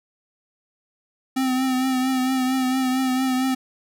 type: tone with vibrato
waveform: square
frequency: 259.1 Hz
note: C4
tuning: 17 cents flat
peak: -20 dBFS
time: 1.36-3.55 s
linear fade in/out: 10 ms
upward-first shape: triangle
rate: 4.4 Hz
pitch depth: 39 cents each way
effects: none